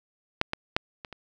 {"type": "clicks", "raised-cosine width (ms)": 0.3, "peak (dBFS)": [-6, -12, -6, -22, -25], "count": 5, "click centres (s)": [0.414, 0.534, 0.765, 1.048, 1.127], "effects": []}